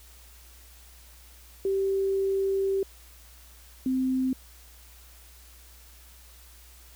sine tone pair in turn, 388.9 / 259.6 Hz, G4 / C4, -14 / -13 cents, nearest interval perfect fifth, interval 699 cents, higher first, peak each -23 dBFS, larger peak neither, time 1.65-2.83 / 3.86-4.33 s, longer first, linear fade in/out 2 ms, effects added 60 Hz sine -51 dBFS peak until 6.95 s + white hiss -54 dBFS RMS until 6.95 s

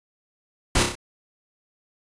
pink noise with echo, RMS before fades -19 dBFS, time 0.75-0.83 s, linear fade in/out 5 ms, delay 31 ms, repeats 4, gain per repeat -4 dB, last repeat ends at 0.954 s, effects resampled to 22050 Hz

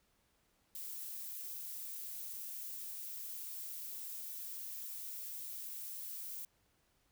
violet noise, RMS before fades -45 dBFS, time 0.75-6.45 s, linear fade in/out 2 ms, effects pink hiss -75 dBFS RMS until 7.11 s

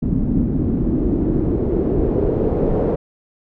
pink noise with low-pass filter sweep, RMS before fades -18 dBFS, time 0.02-2.96 s, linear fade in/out 10 ms, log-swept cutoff 230 to 500 Hz, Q 2.7, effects none

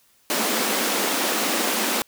pink high-pass noise, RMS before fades -23 dBFS, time 0.3-2.02 s, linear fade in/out 0 ms, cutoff 200 Hz, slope 96 dB/octave, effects white hiss -60 dBFS RMS until 2.07 s

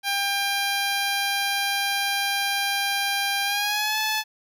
10% pulse tone with pitch glide, 798 to 865.2 Hz, G5 to A5, +31 to -29 cents, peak -14 dBFS, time 0.03-4.24 s, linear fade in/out 50 ms, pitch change +140 cents, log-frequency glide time 3.44-3.98 s, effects none

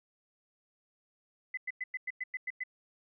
sine tone bursts, 2017 Hz, B6, 36 cents sharp, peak -33 dBFS, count 9, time 1.54-2.637 s, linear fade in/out 5 ms, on 33 ms, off 100 ms, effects none

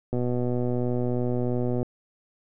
click train, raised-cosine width 2 ms, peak -15 dBFS, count 210, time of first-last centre 0.13-1.829 s, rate 123 Hz, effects none

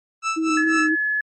30% pulse tone with tremolo, 1318.5 Hz, E6, in tune, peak -17 dBFS, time 0.22-0.91 s, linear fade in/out 50 ms, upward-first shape sine, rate 4 Hz, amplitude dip 95%
sine tone with vibrato, 316.9 Hz, D#4, 32 cents sharp, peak -19 dBFS, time 0.36-0.96 s, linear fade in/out 20 ms, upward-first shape square, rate 3.6 Hz, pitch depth 24 cents each way
sine tone, 1708 Hz, G#6, 48 cents sharp, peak -19 dBFS, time 0.57-1.21 s, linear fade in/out 5 ms
effects MP3 32 kbps

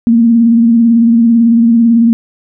sine tone with vibrato, 231.6 Hz, A#3, 11 cents flat, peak -4 dBFS, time 0.07-2.13 s, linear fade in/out 0 ms, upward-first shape sine, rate 18 Hz, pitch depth 43 cents each way, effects none

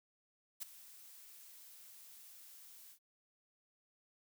blue noise with ADSR envelope, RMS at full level -40 dBFS, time 0.6-2.99 s, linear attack 23 ms, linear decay 12 ms, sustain -17 dB, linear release 87 ms, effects none

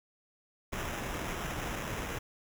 pink noise with sample-and-hold, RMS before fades -37 dBFS, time 0.72-2.19 s, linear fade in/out 10 ms, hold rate 4410 Hz, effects none

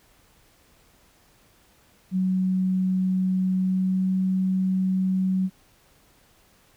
sine tone with pitch glide, 186.4 to 187.7 Hz, F#3 to F#3, +13 to +25 cents, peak -20 dBFS, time 2.11-5.5 s, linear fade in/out 50 ms, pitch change +12 cents, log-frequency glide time 3.56-4.13 s, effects pink hiss -59 dBFS RMS until 6.76 s

